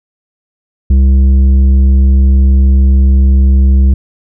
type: tone with tanh clipping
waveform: sine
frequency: 66.6 Hz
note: C2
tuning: 31 cents sharp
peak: -5 dBFS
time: 0.9-3.94 s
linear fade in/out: 5 ms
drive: 8 dB
effects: none